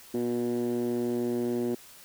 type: tone with band-pass filter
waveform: 10% pulse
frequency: 120.5 Hz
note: B2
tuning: 42 cents flat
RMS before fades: -29 dBFS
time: 0.14-1.75 s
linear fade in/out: 5 ms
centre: 300 Hz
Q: 5.5
effects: white hiss -51 dBFS RMS until 2.04 s